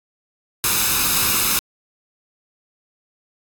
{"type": "noise with comb filter", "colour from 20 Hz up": "white", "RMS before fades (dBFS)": -18, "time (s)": [0.64, 1.59], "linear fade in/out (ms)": 0, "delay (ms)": 0.78, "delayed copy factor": 0.6, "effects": ["AAC 64 kbps"]}